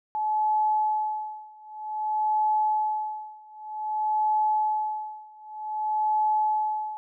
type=tone with tremolo; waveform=sine; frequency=857 Hz; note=A5; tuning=46 cents flat; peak=-20 dBFS; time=0.15-6.97 s; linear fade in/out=0 ms; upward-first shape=sine; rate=0.53 Hz; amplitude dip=95%; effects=none